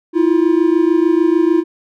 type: tone pair together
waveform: triangle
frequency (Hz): 321.3 / 348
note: E4 / F4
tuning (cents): -44 / -6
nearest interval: minor second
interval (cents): 138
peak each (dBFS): -11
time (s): 0.13-1.64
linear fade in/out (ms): 50
effects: none